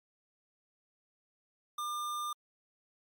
square tone, 1200 Hz, D6, 37 cents sharp, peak -35 dBFS, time 1.78-2.33 s, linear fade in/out 5 ms, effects MP3 96 kbps

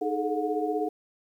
sine tone cluster, 310.1 / 419.1 / 435 / 724 Hz, D#4 / G#4 / A4 / F#5, -6 / +16 / -20 / -38 cents, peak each -31 dBFS, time 0.01-0.89 s, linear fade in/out 10 ms, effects 10-bit

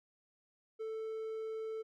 triangle tone, 441.6 Hz, A4, 6 cents sharp, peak -36 dBFS, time 0.79-1.83 s, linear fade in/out 20 ms, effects none

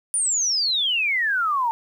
sine exponential sweep, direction down, 9660 to 890 Hz, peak -19 dBFS, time 0.14-1.71 s, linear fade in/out 0 ms, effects 9-bit

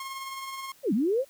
sawtooth tone with tremolo, 1075 Hz, C6, 47 cents sharp, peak -30 dBFS, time 0-0.72 s, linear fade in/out 2 ms, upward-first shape sine, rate 19 Hz, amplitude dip 35%
sine linear two-way sweep, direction down then up, 599 to 185 to 568 Hz, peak -22 dBFS, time 0.83-1.25 s, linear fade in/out 50 ms, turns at 0.93 s
effects white hiss -58 dBFS RMS until 1.29 s

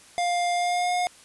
square tone with pitch glide, 703 to 716.9 Hz, F5 to F5, +11 to +45 cents, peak -23 dBFS, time 0.18-1.07 s, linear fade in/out 0 ms, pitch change +34 cents, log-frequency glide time 0.53-0.93 s, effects white hiss -51 dBFS RMS until 1.24 s + resampled to 24000 Hz

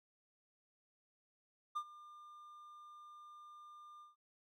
triangle tone with ADSR envelope, 1200 Hz, D6, 37 cents sharp, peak -33 dBFS, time 1.75-4.16 s, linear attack 17 ms, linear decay 66 ms, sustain -19 dB, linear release 150 ms, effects none

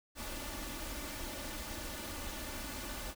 pink noise with comb filter, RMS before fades -42 dBFS, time 0.15-3.15 s, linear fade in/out 50 ms, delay 3.4 ms, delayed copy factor +0.65, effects none

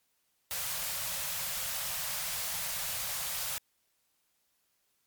white band-stop noise, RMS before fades -35 dBFS, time 0.51-3.58 s, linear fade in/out 0 ms, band 190 to 500 Hz, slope 96 dB/octave, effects white hiss -75 dBFS RMS until 5.06 s + MP3 96 kbps

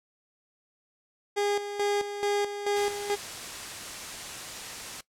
30% pulse tone with tremolo, 408.3 Hz, G#4, 29 cents flat, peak -22 dBFS, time 1.36-3.16 s, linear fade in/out 20 ms, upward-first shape square, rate 2.3 Hz, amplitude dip 65%
white noise, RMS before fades -38 dBFS, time 2.76-5.01 s, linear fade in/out 5 ms
effects noise-tail reverb RT60 0.1 s tail -19 dB re dry + low-pass 9000 Hz 12 dB/octave

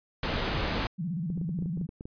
pink low-pass noise, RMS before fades -30 dBFS, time 0.23-0.87 s, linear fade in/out 2 ms, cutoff 4400 Hz, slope 24 dB/octave
sine tone with vibrato, 170 Hz, F3, 46 cents flat, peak -29 dBFS, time 0.98-1.87 s, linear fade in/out 20 ms, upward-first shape square, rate 16 Hz, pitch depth 150 cents each way
clicks, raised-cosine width 3 ms, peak -27 dBFS, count 12, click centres 1.302 / 1.376 / 1.414 / 1.492 / 1.589 / 1.624 / 1.659 / 1.774 / 1.813 / 1.891 / 2.009 / 2.055 s
effects resampled to 11025 Hz

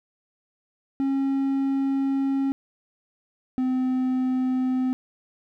triangle tone pair in turn, 272.1 / 256.8 Hz, C#4 / C4, -32 / -32 cents, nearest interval minor second, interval 100 cents, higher first, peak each -19 dBFS, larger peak neither, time 1-2.52 / 3.58-4.93 s, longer first, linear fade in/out 0 ms, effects none

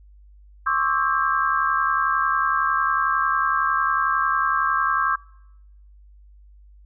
sine tone cluster, 1073 / 1144 / 1305 / 1602 Hz, C6 / D6 / E6 / G6, +43 / -46 / -18 / +37 cents, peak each -24 dBFS, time 0.66-5.16 s, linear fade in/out 10 ms, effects noise-tail reverb RT60 0.9 s tail -25 dB re dry + added 50 Hz sine -46 dBFS peak until 6.85 s

